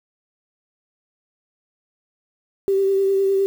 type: tone with vibrato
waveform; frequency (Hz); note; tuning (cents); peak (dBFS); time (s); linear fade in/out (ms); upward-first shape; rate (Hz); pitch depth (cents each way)
sine; 390; G4; -9; -15; 2.68-3.46; 0; sine; 9.8; 19
effects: 7-bit